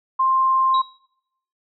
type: tone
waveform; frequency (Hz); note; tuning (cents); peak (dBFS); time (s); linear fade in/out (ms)
sine; 1053; C6; +11; -15; 0.19-0.82; 10
type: tone with exponential decay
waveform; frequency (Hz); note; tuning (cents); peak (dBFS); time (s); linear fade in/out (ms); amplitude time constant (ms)
sine; 3845; B7; -47; -24; 0.74-0.99; 5; 54
effects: noise-tail reverb RT60 0.8 s tail -24 dB re dry